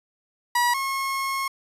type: tone pair in turn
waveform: 30% pulse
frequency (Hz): 966 / 1084.3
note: B5 / C#6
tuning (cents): -39 / -39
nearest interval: major second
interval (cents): 200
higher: second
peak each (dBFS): -16 / -22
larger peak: first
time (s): 0.55-0.74 / 0.74-1.48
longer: second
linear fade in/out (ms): 5
effects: resampled to 32000 Hz